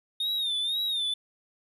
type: tone with vibrato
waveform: triangle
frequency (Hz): 3669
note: A#7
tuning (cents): -28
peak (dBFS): -25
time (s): 0.2-1.14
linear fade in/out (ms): 5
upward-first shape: sine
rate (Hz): 2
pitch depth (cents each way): 96
effects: none